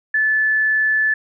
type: tone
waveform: sine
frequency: 1739 Hz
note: A6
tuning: 21 cents flat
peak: -14 dBFS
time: 0.14-1.14 s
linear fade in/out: 5 ms
effects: none